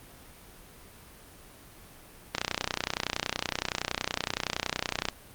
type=click train; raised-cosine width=0.2 ms; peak=-9 dBFS; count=85; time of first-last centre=2.35-5.086 s; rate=30.7 Hz; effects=pink hiss -51 dBFS RMS until 5.34 s + Opus 32 kbps